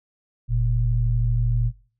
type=tone pair together; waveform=sine; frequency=44.07 / 117 Hz; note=F1 / A#2; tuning=+16 / +7 cents; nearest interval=octave + perfect fourth; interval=1691 cents; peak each=-21 dBFS; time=0.48-1.72 s; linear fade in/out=50 ms; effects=noise-tail reverb RT60 0.4 s tail -18 dB re dry